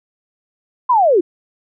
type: linear sweep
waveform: sine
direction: down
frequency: 1046.5 to 317.9 Hz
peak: -9 dBFS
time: 0.89-1.21 s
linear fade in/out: 10 ms
effects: none